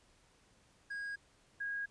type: tone pair in turn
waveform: triangle / sine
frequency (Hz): 1639 / 1639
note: G#6 / G#6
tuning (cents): -23 / -23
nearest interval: unison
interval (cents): 0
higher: neither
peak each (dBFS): -37 / -36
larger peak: second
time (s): 0.9-1.16 / 1.6-1.86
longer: neither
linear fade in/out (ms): 10
effects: pink hiss -68 dBFS RMS until 1.9 s + resampled to 22050 Hz